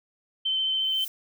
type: tone with vibrato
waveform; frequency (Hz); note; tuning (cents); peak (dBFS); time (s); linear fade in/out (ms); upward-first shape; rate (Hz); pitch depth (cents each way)
sine; 3085; G7; -28; -23; 0.45-1.05; 10; triangle; 14; 16
type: noise with exponential growth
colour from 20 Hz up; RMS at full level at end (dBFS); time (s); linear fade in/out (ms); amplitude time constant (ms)
violet; -34; 0.71-1.08; 1; 80
effects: none